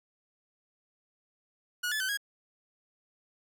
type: tone with pitch steps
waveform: sawtooth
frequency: 1455 / 1728 / 1527 / 1646 Hz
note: F#6 / A6 / G6 / G#6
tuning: -29 / -32 / -46 / -16 cents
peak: -26 dBFS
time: 1.83-2.174 s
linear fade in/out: 10 ms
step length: 86 ms
effects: none